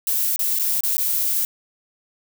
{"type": "noise with dropouts", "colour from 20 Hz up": "violet", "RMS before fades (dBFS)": -21, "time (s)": [0.07, 1.45], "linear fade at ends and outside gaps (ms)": 1, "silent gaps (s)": [[0.361, 0.392], [0.588, 0.596], [0.807, 0.835], [0.969, 0.98]], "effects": []}